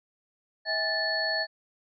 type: tone cluster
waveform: sine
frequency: 645 / 814 / 1757 / 4394 Hz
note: E5 / G#5 / A6 / C#8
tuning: -38 / -35 / -3 / -16 cents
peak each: -32 / -38 / -29 / -30 dBFS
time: 0.65-1.47 s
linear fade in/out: 50 ms
effects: none